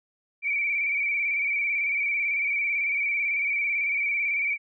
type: tone with vibrato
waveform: sine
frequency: 2300 Hz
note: D7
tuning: 37 cents flat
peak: -23 dBFS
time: 0.42-4.58 s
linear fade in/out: 50 ms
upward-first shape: square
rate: 18 Hz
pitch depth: 40 cents each way
effects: none